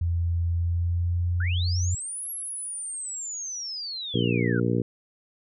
sine tone with pitch glide, 85.1 to 89.07 Hz, F2 to F2, -44 to +35 cents, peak -22 dBFS, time 0.01-1.95 s, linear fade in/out 5 ms, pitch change +79 cents, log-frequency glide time 0.52-1.77 s
sine linear two-way sweep, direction up then down, 1373 to 11350 to 1373 Hz, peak -31 dBFS, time 1.4-4.6 s, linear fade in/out 5 ms, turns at 2.3 s
harmonic tone, 59.1 Hz, A#1, 24 cents sharp, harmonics 2 / 3 / 4 / 5 / 6 / 7 / 8, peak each -26 / -28 / -29 / -30 / -31 / -31 / -32 dBFS, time 4.14-4.82 s, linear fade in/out 5 ms
effects none

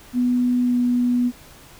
sine tone with pitch glide, 246.9 to 244.9 Hz, B3 to B3, 0 to -14 cents, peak -16 dBFS, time 0.13-1.32 s, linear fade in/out 50 ms, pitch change -14 cents, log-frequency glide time 0.63-0.75 s, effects pink hiss -46 dBFS RMS until 1.79 s

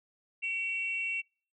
sine tone pair together, 2269 / 2716 Hz, C#7 / F7, +40 / -49 cents, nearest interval minor third, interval 311 cents, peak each -36 / -31 dBFS, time 0.42-1.22 s, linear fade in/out 20 ms, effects noise-tail reverb RT60 0.4 s tail -26 dB re dry + tanh soft clip ceiling -23 dBFS

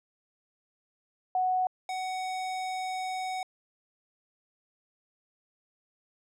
sine / square tone pair in turn, 740 / 746.9 Hz, F#5 / F#5, 0 / +16 cents, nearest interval unison, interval 16 cents, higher second, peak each -24 / -32 dBFS, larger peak first, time 1.35-1.67 / 1.89-3.43 s, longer second, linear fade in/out 2 ms, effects low-pass 8000 Hz 12 dB/octave

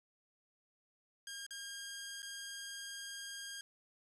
10% pulse tone with dropouts, 1615 Hz, G#6, 49 cents flat, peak -35 dBFS, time 1.27-3.61 s, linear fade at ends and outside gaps 2 ms, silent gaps 1.465-1.507 / 2.221-2.228 s, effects low-pass 10000 Hz 12 dB/octave + 12-bit

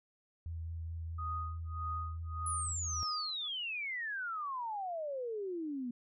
sine tone with vibrato, 82.41 Hz, E2, in tune, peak -38 dBFS, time 0.46-3.03 s, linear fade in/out 0 ms, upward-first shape triangle, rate 4.7 Hz, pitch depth 19 cents each way
sine tone with tremolo, 1244.5 Hz, D#6, in tune, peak -36 dBFS, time 1.18-3.48 s, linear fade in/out 10 ms, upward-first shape sine, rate 1.7 Hz, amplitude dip 100%
sine exponential sweep, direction down, 10230 to 235.2 Hz, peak -36 dBFS, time 2.46-5.91 s, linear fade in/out 5 ms
effects none

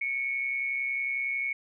sine tone pair together, 2207 / 2338 Hz, C#7 / D7, -8 / -8 cents, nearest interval minor second, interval 100 cents, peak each -28 / -37 dBFS, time 0.01-1.53 s, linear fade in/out 5 ms, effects none

